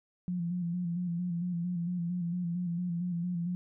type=tone with vibrato; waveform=sine; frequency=174.61 Hz; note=F3; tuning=in tune; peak=-30 dBFS; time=0.28-3.55 s; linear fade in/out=0 ms; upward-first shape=square; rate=4.4 Hz; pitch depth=43 cents each way; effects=none